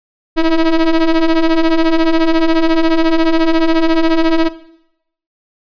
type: ring-modulated tone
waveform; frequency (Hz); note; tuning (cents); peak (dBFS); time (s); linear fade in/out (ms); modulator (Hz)
square; 160.9; E3; -42; -7; 0.36-4.49; 20; 168
effects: noise-tail reverb RT60 0.8 s tail -17 dB re dry + resampled to 11025 Hz